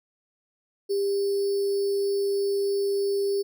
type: tone with sample-and-hold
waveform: sine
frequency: 398.4 Hz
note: G4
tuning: 28 cents sharp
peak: -22 dBFS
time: 0.89-3.43 s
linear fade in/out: 20 ms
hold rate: 4900 Hz
effects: none